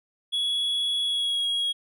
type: tone with pitch glide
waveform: triangle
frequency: 3366 to 3301 Hz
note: G#7 to G#7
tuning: +23 to -11 cents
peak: -22 dBFS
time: 0.32-1.73 s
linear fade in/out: 20 ms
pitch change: -34 cents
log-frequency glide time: 1.04-1.45 s
effects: none